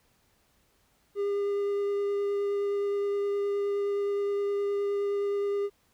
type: tone with vibrato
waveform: triangle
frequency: 403.8 Hz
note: G#4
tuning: 49 cents flat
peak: -24 dBFS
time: 1.15-5.7 s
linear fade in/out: 50 ms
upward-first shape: triangle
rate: 9.6 Hz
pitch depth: 10 cents each way
effects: pink hiss -68 dBFS RMS until 5.93 s